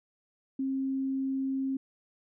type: tone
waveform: sine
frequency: 267.7 Hz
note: C4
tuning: 40 cents sharp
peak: -28 dBFS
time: 0.59-1.77 s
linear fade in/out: 5 ms
effects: none

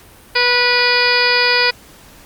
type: harmonic tone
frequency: 489.4 Hz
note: B4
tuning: 16 cents flat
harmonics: 1 / 2 / 3 / 4 / 5 / 6 / 7 / 8 / 9 / 10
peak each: -20 / -21 / -19 / -19 / -18 / -28 / -27 / -28 / -21 / -18 dBFS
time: 0.35-1.71 s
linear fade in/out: 10 ms
effects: pink hiss -43 dBFS RMS until 2.25 s + Opus 48 kbps

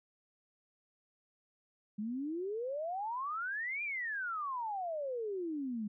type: exponential two-way sweep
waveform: sine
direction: up then down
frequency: 202.4 to 2442 to 202.4 Hz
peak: -35 dBFS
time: 1.98-5.88 s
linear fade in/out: 10 ms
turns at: 3.83 s
effects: none

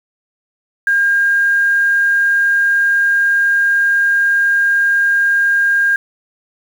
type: tone with quantisation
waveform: sine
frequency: 1611 Hz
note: G6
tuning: 47 cents sharp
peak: -10 dBFS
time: 0.87-5.96 s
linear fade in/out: 2 ms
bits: 6
effects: none

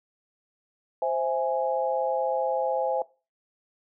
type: chord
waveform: sine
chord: C augmented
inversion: none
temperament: equal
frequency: 523.3 / 659.3 / 830.6 Hz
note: C5 / E5 / G#5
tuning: 0 / 0 / 0 cents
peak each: -27 / -28 / -28 dBFS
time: 1.02-3.02 s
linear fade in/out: 2 ms
effects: noise-tail reverb RT60 0.3 s tail -20 dB re dry

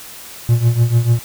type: tone with tremolo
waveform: triangle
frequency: 117.8 Hz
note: A#2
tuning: 19 cents sharp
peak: -5 dBFS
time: 0.49-1.19 s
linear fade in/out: 0 ms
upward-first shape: triangle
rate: 6.8 Hz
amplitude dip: 85%
effects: white hiss -35 dBFS RMS until 1.24 s

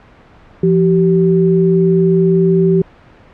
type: tone pair together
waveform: sine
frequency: 171.3 / 384.6 Hz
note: F3 / G4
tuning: -33 / -33 cents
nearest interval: octave + major second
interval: 1400 cents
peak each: -11 dBFS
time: 0.63-2.82 s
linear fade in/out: 5 ms
effects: pink hiss -43 dBFS RMS until 3.33 s + low-pass 2000 Hz 12 dB/octave

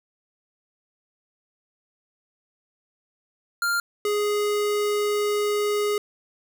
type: tone pair in turn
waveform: square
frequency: 1396.9 / 415.3 Hz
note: F6 / G#4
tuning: 0 / 0 cents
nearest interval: octave + major sixth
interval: 2100 cents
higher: first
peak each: -22 dBFS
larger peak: neither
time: 3.62-3.8 / 4.05-5.98 s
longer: second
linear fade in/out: 2 ms
effects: none

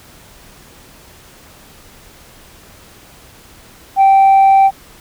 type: tone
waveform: sine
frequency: 779 Hz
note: G5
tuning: 11 cents flat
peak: -3 dBFS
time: 3.96-4.71 s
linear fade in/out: 50 ms
effects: tanh soft clip ceiling -4 dBFS + pink hiss -42 dBFS RMS until 5 s

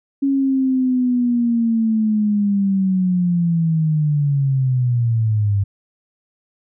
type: linear sweep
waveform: sine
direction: down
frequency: 277.2 to 98 Hz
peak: -14 dBFS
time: 0.22-5.64 s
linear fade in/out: 10 ms
effects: none

